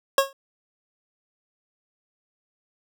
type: tone with exponential decay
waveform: 25% pulse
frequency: 546 Hz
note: C#5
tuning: 26 cents flat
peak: -8 dBFS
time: 0.18-0.33 s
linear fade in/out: 2 ms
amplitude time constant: 31 ms
effects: none